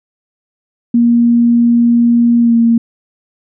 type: tone with pitch glide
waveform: sine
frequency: 236.3 to 231.6 Hz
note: A#3 to A#3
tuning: +24 to -11 cents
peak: -6 dBFS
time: 0.94-2.78 s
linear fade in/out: 5 ms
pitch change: -35 cents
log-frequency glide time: 2.4-2.55 s
effects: none